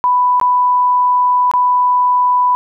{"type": "tone with dropouts", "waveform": "sine", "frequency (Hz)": 992, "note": "B5", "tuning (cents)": 7, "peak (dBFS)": -9, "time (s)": [0.04, 2.55], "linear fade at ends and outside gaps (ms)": 0, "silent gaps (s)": [[0.399, 0.413], [1.514, 1.537]], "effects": []}